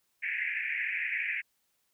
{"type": "band-pass noise", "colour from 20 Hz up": "white", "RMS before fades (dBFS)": -33, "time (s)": [0.22, 1.42], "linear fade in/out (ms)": 20, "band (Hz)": [1700, 2500], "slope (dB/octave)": 96, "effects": ["white hiss -75 dBFS RMS until 1.93 s"]}